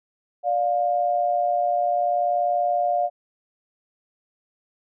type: tone pair together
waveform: sine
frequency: 586 / 706.6 Hz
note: D5 / F5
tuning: -4 / +20 cents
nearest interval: minor third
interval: 324 cents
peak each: -25 / -20 dBFS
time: 0.43-3.1 s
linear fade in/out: 50 ms
effects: none